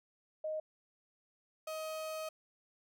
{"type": "tone pair in turn", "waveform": ["sine", "35% pulse"], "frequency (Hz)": [622.3, 629.9], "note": ["D#5", "D#5"], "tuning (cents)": [0, 21], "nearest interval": "unison", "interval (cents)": 21, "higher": "second", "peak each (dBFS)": [-35, -37], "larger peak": "first", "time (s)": [[0.44, 0.6], [1.67, 2.29]], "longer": "second", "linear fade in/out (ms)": 5, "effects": []}